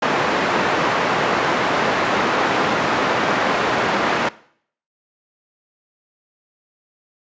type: band-pass noise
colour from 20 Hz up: white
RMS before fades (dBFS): -19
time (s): 0.02-4.29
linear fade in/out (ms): 5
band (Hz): 180 to 1400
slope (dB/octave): 12
effects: noise-tail reverb RT60 0.6 s tail -20 dB re dry + resampled to 16000 Hz